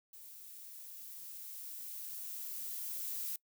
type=noise with level ramp; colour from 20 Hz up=violet; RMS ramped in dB=-53 to -39 dBFS; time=0.13-3.36 s; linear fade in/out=2 ms; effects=noise-tail reverb RT60 0.1 s tail -24 dB re dry